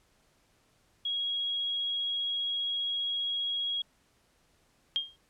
sine tone, 3305 Hz, G#7, 9 cents flat, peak -29 dBFS, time 1.05-3.82 s, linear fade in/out 5 ms
sine tone with exponential decay, 3224 Hz, G7, 48 cents sharp, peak -23 dBFS, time 4.96-5.16 s, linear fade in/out 0 ms, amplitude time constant 43 ms
effects pink hiss -68 dBFS RMS until 5.29 s + low-pass 11000 Hz 12 dB/octave

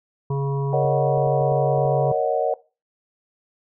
harmonic tone, 138.6 Hz, C#3, in tune, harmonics 1 / 3 / 5 / 7 / 8, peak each -21 / -28 / -40 / -33 / -42 dBFS, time 0.3-2.12 s, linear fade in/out 5 ms
sine chord, D# minor seventh, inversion second, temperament equal, 466.2 / 554.4 / 622.3 / 740 Hz, A#4 / C#5 / D#5 / F#5, 0 / 0 / 0 / 0 cents, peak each -24 dBFS, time 0.73-2.54 s, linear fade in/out 2 ms
clicks, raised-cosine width 3 ms, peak -27 dBFS, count 7, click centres 0.85 / 1.177 / 1.271 / 1.413 / 1.52 / 1.782 / 1.855 s
effects noise-tail reverb RT60 0.3 s tail -20 dB re dry

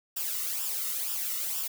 blue noise with flanger, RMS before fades -32 dBFS, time 0.16-1.68 s, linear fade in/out 10 ms, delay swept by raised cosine 0.47 to 1.26 ms, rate 2.1 Hz, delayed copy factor -0.65, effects none

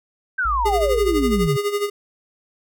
sine exponential sweep, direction down, 1588 to 130.81 Hz, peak -18 dBFS, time 0.38-1.57 s, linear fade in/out 10 ms
sine tone, 54.9 Hz, A1, 3 cents flat, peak -24 dBFS, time 0.45-1.47 s, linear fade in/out 5 ms
square tone with tremolo, 409.2 Hz, G#4, 26 cents flat, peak -18 dBFS, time 0.65-1.9 s, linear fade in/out 10 ms, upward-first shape sine, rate 12 Hz, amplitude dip 70%
effects none

